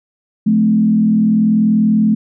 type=tone with frequency modulation; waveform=sine; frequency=215.4 Hz; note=A3; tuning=37 cents flat; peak=-9 dBFS; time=0.46-2.15 s; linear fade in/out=10 ms; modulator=40.6 Hz; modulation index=0.65; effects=none